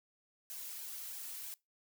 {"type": "noise with flanger", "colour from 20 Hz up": "blue", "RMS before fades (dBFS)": -45, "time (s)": [0.5, 1.54], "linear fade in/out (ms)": 0, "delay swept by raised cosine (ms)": [1.2, 3.4], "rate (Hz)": 3.1, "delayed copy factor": 0.6, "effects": ["noise-tail reverb RT60 0.2 s tail -22 dB re dry"]}